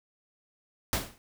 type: noise with exponential decay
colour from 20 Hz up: pink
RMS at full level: -24 dBFS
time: 0.93-1.18 s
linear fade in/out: 0 ms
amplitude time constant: 54 ms
effects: none